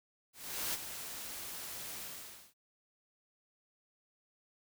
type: noise with ADSR envelope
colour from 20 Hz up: white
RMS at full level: -35 dBFS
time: 0.33-2.54 s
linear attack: 410 ms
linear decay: 22 ms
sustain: -9 dB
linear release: 520 ms
effects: none